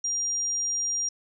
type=tone; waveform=sine; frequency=5700 Hz; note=F8; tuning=34 cents sharp; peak=-25 dBFS; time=0.04-1.09 s; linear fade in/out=5 ms; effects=none